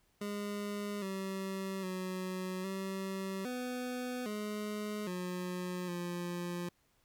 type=tone with pitch steps; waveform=25% pulse; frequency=205 / 192.3 / 185.4 / 192.2 / 249.7 / 210.1 / 180.4 / 175.2 Hz; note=G#3 / G3 / F#3 / G3 / B3 / G#3 / F#3 / F3; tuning=-22 / -33 / +4 / -34 / +19 / +20 / -44 / +6 cents; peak=-33 dBFS; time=0.21-6.69 s; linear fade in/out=5 ms; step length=810 ms; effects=pink hiss -73 dBFS RMS until 7.04 s